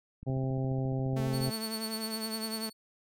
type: click train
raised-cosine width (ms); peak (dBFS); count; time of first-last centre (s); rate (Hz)
5; -32; 19; 0.23-1.48; 14.4
type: harmonic tone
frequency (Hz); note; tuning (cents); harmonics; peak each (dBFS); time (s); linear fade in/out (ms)
132; C3; +16; 1 / 2 / 3 / 4 / 5 / 6; -30 / -36 / -40 / -42 / -44 / -46; 0.26-1.51; 20
type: tone with vibrato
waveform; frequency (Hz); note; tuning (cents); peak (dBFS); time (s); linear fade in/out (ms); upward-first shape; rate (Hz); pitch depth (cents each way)
sawtooth; 220.6; A3; +5; -32; 1.16-2.7; 10; triangle; 11; 27
type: tone with tremolo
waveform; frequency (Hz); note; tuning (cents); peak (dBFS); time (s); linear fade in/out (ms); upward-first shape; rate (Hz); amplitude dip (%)
sawtooth; 4435; C#8; 0; -30; 1.32-2.73; 50; triangle; 10; 100
effects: none